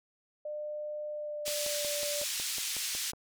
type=tone with pitch glide; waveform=sine; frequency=600 to 585.3 Hz; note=D5 to D5; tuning=+37 to -6 cents; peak=-35 dBFS; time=0.45-2.24 s; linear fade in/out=5 ms; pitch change=-43 cents; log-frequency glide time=1.09-1.91 s
type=band-pass noise; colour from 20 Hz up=white; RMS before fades=-35 dBFS; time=1.45-3.12 s; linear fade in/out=20 ms; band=2600 to 8400 Hz; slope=12 dB/octave
type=click train; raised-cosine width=1 ms; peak=-31 dBFS; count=10; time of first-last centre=1.48-3.134 s; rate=5.44 Hz
effects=none